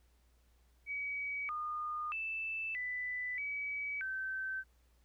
sine tone with pitch steps, 2270 / 1221 / 2641 / 1991 / 2279 / 1544 Hz, C#7 / D#6 / E7 / B6 / C#7 / G6, +41 / -33 / +3 / +14 / +47 / -27 cents, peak -36 dBFS, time 0.86-4.64 s, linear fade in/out 50 ms, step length 630 ms, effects added 60 Hz sine -66 dBFS peak until 5.04 s + pink hiss -75 dBFS RMS until 5.04 s

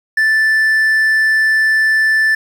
triangle tone, 1760 Hz, A6, in tune, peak -8 dBFS, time 0.17-2.35 s, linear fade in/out 5 ms, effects 7-bit

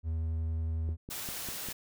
triangle tone with vibrato, 80.7 Hz, E2, 36 cents flat, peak -28 dBFS, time 0.03-0.97 s, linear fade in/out 50 ms, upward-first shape triangle, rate 11 Hz, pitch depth 10 cents each way
click train, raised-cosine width 3 ms, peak -29 dBFS, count 5, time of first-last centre 0.89-1.687 s, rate 5.02 Hz
white noise, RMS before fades -39 dBFS, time 1.1-1.73 s, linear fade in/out 10 ms
effects none

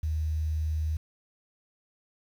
sine tone with quantisation, 78 Hz, D#2, 5 cents sharp, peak -26 dBFS, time 0.03-0.97 s, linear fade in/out 5 ms, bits 9, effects none

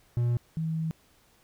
triangle / sine tone pair in turn, 120 / 160.74 Hz, B2 / E3, -49 / -43 cents, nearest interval perfect fourth, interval 506 cents, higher second, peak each -21 / -27 dBFS, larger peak first, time 0.17-0.37 / 0.57-0.91 s, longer second, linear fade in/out 0 ms, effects pink hiss -63 dBFS RMS until 1.43 s

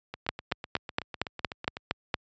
two click trains, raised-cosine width 0.3 ms, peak -20 / -9 dBFS, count 14 / 9, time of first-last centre 0.14-1.769 / 0.29-2.142 s, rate 7.98 / 4.32 Hz, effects high-pass 60 Hz 12 dB/octave + resampled to 16000 Hz

